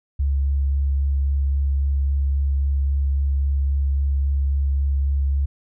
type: tone with vibrato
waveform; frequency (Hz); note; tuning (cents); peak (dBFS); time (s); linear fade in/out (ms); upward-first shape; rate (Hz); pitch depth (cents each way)
sine; 69.3; C#2; 0; -17; 0.19-5.46; 10; sine; 3.7; 11
effects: none